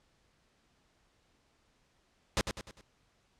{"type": "noise with echo", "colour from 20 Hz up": "pink", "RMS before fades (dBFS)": -28, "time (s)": [2.37, 2.41], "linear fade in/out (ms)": 0, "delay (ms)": 100, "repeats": 4, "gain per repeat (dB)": -7, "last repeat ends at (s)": 2.81, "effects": ["pink hiss -71 dBFS RMS until 3.39 s", "low-pass 7000 Hz 12 dB/octave"]}